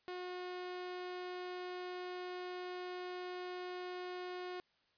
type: tone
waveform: sawtooth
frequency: 361.7 Hz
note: F#4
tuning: 39 cents flat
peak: -38 dBFS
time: 0.08-4.6 s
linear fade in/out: 0 ms
effects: white hiss -75 dBFS RMS until 4.97 s + resampled to 11025 Hz